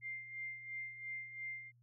sine tone with tremolo, 2101 Hz, C7, 7 cents sharp, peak -40 dBFS, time 0.01-1.72 s, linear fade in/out 50 ms, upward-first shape sine, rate 2.9 Hz, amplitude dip 65%, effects added 120 Hz sine -65 dBFS peak until 1.82 s

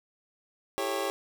25% pulse chord, A dominant seventh, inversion second, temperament just, 330 / 396 / 440 / 550 Hz, E4 / G4 / A4 / C#5, +2 / +18 / 0 / -14 cents, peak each -35 / -29 / -35 / -29 dBFS, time 0.78-1.1 s, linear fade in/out 0 ms, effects none

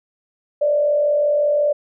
sine tone with frequency modulation, 588 Hz, D5, 2 cents sharp, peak -14 dBFS, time 0.61-1.73 s, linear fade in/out 10 ms, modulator 45.5 Hz, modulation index 0.47, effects none

